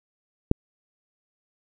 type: click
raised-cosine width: 3 ms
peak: -4 dBFS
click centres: 0.514 s
effects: none